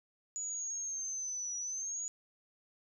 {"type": "linear two-way sweep", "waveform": "sine", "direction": "down then up", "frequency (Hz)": [6890, 5820, 6870], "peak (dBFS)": -36, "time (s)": [0.36, 2.08], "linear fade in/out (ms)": 0, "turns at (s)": 1.58, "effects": []}